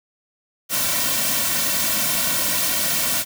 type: noise with comb filter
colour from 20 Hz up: white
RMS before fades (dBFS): -21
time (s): 0.69-3.25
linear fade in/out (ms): 50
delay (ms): 2.4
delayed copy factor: -0.9
effects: none